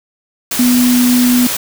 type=tone in noise; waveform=sine; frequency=246.9 Hz; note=B3; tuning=in tune; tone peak=-8 dBFS; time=0.59-1.47 s; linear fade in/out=5 ms; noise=white; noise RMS=-18 dBFS; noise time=0.51-1.57 s; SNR=+7 dB; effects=none